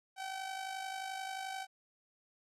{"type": "tone with amplitude modulation", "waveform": "sawtooth", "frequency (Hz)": 766, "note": "G5", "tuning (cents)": -40, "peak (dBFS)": -33, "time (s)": [0.16, 1.67], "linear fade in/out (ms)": 50, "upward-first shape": "sine", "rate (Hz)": 51.4, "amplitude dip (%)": 55, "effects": ["low-pass 10000 Hz 12 dB/octave"]}